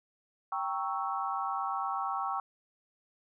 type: chord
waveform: sine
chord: G diminished seventh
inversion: none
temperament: equal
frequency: 784 / 932.3 / 1108.7 / 1318.5 Hz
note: G5 / Bb5 / Db6 / Fb6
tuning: 0 / 0 / 0 / 0 cents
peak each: -35 / -39 / -35 / -37 dBFS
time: 0.52-2.4 s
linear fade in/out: 2 ms
effects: none